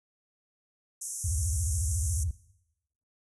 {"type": "band-pass noise", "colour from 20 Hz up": "white", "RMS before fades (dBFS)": -37, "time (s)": [1.01, 2.24], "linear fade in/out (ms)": 10, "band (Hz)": [5800, 11000], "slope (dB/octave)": 96}
{"type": "tone with vibrato", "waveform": "sine", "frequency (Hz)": 80.2, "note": "E2", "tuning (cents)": -47, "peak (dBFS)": -27, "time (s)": [1.24, 2.31], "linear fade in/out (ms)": 5, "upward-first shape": "square", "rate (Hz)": 14, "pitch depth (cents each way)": 250}
{"effects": ["noise-tail reverb RT60 0.8 s tail -18 dB re dry"]}